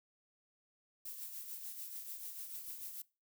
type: noise with tremolo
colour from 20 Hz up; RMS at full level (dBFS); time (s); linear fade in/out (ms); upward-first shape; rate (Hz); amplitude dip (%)
violet; -44; 1.05-3.02; 5; triangle; 6.8; 55
effects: noise-tail reverb RT60 0.3 s tail -22 dB re dry